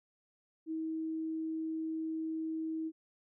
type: tone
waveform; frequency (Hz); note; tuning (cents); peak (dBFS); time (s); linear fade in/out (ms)
sine; 319.8; D#4; +48; -34; 0.66-2.92; 50
effects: none